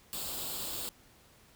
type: noise with comb filter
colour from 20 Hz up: white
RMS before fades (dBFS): -38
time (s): 0.13-0.89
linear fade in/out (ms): 0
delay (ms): 0.25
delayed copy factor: +0.65
effects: pink hiss -61 dBFS RMS until 1.55 s